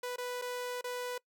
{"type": "tone with dropouts", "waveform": "sawtooth", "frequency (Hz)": 493.9, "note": "B4", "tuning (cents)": 0, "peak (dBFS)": -32, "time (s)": [0.03, 1.18], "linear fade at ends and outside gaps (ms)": 5, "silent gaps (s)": [[0.161, 0.181], [0.416, 0.42], [0.812, 0.841]], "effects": ["noise-tail reverb RT60 0.1 s tail -23 dB re dry"]}